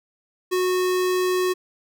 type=tone; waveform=square; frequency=366.5 Hz; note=F#4; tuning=16 cents flat; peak=-20 dBFS; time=0.51-1.54 s; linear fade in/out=20 ms; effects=none